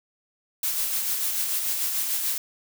blue noise with tremolo, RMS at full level -25 dBFS, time 0.63-2.38 s, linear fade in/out 2 ms, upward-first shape sine, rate 6.8 Hz, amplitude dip 35%, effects none

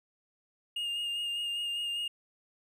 triangle tone with vibrato, 2832 Hz, F7, 23 cents sharp, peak -30 dBFS, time 0.76-2.08 s, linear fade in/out 5 ms, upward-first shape sine, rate 5 Hz, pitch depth 19 cents each way, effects none

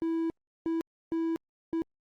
triangle tone bursts at uneven times, 328.4 Hz, E4, 6 cents flat, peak -25 dBFS, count 4, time 0.02-0.3 / 0.66-0.81 / 1.12-1.36 / 1.73-1.82 s, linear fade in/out 0 ms, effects Opus 32 kbps

